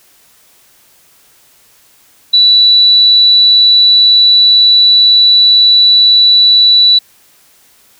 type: tone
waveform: sine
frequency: 3951 Hz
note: B7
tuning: in tune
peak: -3 dBFS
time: 2.33-6.99 s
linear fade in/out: 10 ms
effects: white hiss -47 dBFS RMS until 7.99 s